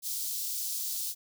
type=high-pass noise; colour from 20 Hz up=white; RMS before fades=-34 dBFS; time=0.02-1.15 s; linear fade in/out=50 ms; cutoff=4100 Hz; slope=24 dB/octave; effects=none